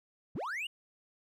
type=linear sweep; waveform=triangle; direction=up; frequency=75 to 2960 Hz; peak=-33 dBFS; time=0.35-0.67 s; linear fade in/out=5 ms; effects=none